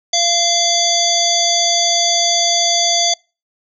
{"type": "harmonic tone with a mistuned harmonic", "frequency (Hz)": 688, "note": "F5", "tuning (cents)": -26, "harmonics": [1, 3, 5, 7, 9, 10], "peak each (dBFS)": [-19, -26, -18, -18, -18, -24], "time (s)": [0.13, 3.14], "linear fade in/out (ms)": 5, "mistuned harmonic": 7, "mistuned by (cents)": -65, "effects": ["noise-tail reverb RT60 0.3 s tail -25 dB re dry"]}